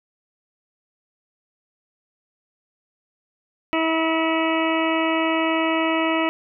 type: harmonic tone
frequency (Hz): 323.5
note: E4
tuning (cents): -32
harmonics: 1 / 2 / 3 / 4 / 6 / 7 / 8 / 9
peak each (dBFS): -22 / -25 / -27 / -28 / -30 / -30 / -31 / -32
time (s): 3.73-6.29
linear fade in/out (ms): 0
effects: none